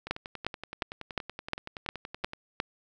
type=two click trains; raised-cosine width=0.3 ms; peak=-12 / -22 dBFS; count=8 / 25; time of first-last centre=0.11-2.601 / 0.07-2.334 s; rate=2.81 / 10.6 Hz; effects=none